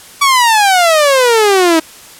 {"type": "exponential sweep", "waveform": "sawtooth", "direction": "down", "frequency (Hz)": [1150, 315], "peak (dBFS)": -3, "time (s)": [0.21, 1.8], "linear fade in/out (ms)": 10, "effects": ["white hiss -36 dBFS RMS until 2.19 s", "low-pass 12000 Hz 12 dB/octave"]}